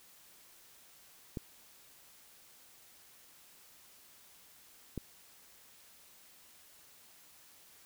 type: clicks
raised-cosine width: 3 ms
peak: -24 dBFS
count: 2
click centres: 1.372 / 4.977 s
effects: white hiss -60 dBFS RMS until 7.85 s